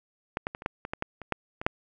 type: clicks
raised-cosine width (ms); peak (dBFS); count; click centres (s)
0.5; -13 / -14 / -21 / -26 / -12 / -20 / -16 / -14 / -25 / -11 / -21 / -6; 12; 0.371 / 0.469 / 0.549 / 0.621 / 0.661 / 0.851 / 0.935 / 1.024 / 1.217 / 1.323 / 1.615 / 1.665
effects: none